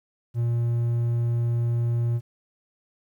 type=tone; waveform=triangle; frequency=118.1 Hz; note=A#2; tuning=23 cents sharp; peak=-19 dBFS; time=0.34-2.21 s; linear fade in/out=50 ms; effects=10-bit